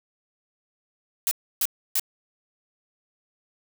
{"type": "noise bursts", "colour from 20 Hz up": "blue", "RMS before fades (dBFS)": -23, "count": 3, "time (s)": [1.27, 1.996], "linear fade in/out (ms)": 0, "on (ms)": 42, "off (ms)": 300, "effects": []}